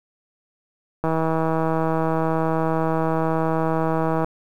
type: click train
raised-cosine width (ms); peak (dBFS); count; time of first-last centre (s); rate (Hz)
1; -9; 517; 1.04-4.245; 161
effects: 8-bit